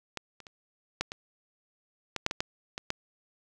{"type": "clicks", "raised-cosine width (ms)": 0.2, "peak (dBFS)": [-17, -30, -29, -11, -20, -14, -8, -15, -11, -18, -12], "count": 11, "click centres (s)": [0.173, 0.403, 0.468, 1.01, 1.119, 2.163, 2.264, 2.311, 2.405, 2.779, 2.904], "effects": []}